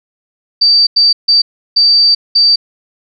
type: tone bursts at uneven times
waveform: sine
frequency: 4639 Hz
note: D8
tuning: 22 cents flat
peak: -5 dBFS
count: 5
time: 0.61-0.87 / 0.96-1.13 / 1.28-1.42 / 1.76-2.15 / 2.35-2.56 s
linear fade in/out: 10 ms
effects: none